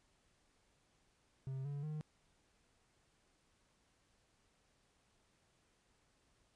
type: tone with pitch steps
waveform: triangle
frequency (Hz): 133.2 / 142.76 / 153.01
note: C3 / D3 / D#3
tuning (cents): +31 / -49 / -29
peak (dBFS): -38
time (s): 1.47-2.01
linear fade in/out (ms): 0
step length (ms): 180
effects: pink hiss -75 dBFS RMS until 6.55 s + resampled to 22050 Hz